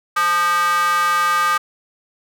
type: tone with high-pass filter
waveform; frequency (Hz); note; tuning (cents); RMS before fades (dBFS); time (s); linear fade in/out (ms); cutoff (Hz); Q
square; 174.3; F3; -3; -17; 0.16-1.58; 10; 1300; 7.4
effects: none